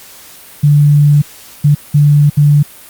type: tone bursts at uneven times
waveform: sine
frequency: 146.3 Hz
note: D3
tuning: 6 cents flat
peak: -4 dBFS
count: 4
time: 0.63-1.22 / 1.64-1.75 / 1.94-2.3 / 2.37-2.63 s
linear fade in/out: 10 ms
effects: white hiss -36 dBFS RMS until 2.89 s + Opus 48 kbps

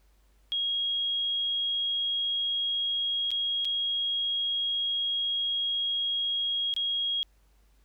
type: tone with dropouts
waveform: sine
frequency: 3282 Hz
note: G#7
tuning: 21 cents flat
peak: -26 dBFS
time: 0.52-7.23 s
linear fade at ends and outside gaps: 0 ms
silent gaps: 3.306-3.315 / 3.647-3.652 / 6.739-6.764 s
effects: added 50 Hz sine -60 dBFS peak until 7.84 s + pink hiss -70 dBFS RMS until 7.84 s

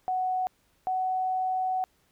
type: tone pair in turn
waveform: sine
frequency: 742 / 746.7 Hz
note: F#5 / F#5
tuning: +5 / +16 cents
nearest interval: unison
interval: 11 cents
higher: second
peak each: -25 dBFS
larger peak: neither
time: 0.08-0.47 / 0.87-1.84 s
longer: second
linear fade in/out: 0 ms
effects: pink hiss -68 dBFS RMS until 2.11 s

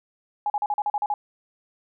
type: tone bursts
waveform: sine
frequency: 832 Hz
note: G#5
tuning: 3 cents sharp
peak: -21 dBFS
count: 9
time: 0.46-1.14 s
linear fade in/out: 2 ms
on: 40 ms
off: 40 ms
effects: none

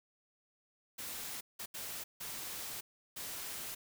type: noise bursts at uneven times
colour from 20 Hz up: white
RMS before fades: -43 dBFS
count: 5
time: 0.98-1.41 / 1.59-1.66 / 1.74-2.04 / 2.2-2.81 / 3.16-3.75 s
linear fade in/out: 10 ms
effects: none

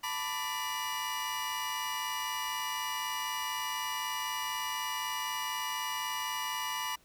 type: tone cluster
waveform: 30% pulse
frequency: 890 / 994 / 1170 / 2897 Hz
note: A5 / B5 / D6 / F#7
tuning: +20 / +11 / -7 / -37 cents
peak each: -38 / -34 / -38 / -36 dBFS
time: 0.03-6.96 s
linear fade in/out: 10 ms
effects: pink hiss -64 dBFS RMS until 7.04 s

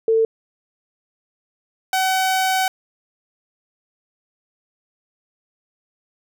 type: tone pair in turn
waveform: sine / sawtooth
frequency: 448.1 / 756 Hz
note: A4 / F#5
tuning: +32 / +37 cents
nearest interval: major sixth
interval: 905 cents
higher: second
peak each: -13 dBFS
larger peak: neither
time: 0.08-0.25 / 1.93-2.68 s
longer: second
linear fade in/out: 2 ms
effects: none

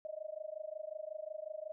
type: tone with amplitude modulation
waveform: sine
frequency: 621 Hz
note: D#5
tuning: 3 cents flat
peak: -37 dBFS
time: 0.05-1.72 s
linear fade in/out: 0 ms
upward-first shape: sine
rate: 25.5 Hz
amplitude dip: 95%
effects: none

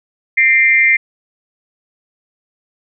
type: tone with amplitude modulation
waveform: sine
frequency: 2093 Hz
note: C7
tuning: in tune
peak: -4 dBFS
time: 0.37-0.97 s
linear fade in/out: 10 ms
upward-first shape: sine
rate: 268 Hz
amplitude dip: 85%
effects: none

